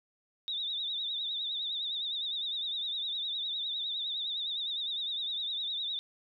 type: tone with vibrato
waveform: sine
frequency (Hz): 3683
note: A#7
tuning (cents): -22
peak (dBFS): -32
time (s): 0.48-5.99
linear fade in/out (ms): 0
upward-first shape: triangle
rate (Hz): 9.8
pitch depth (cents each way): 110
effects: none